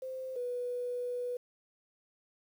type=tone pair in turn; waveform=sine; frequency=520 / 491.4 Hz; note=C5 / B4; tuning=-11 / -9 cents; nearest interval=minor second; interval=98 cents; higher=first; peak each=-37 / -33 dBFS; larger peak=second; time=0.02-0.36 / 0.36-1.37 s; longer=second; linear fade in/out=5 ms; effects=10-bit